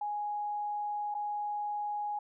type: tone with dropouts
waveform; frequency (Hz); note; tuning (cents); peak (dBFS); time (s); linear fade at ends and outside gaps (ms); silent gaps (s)
sine; 830.6; G#5; 0; -32; 0.01-2.19; 5; 1.143-1.149
effects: none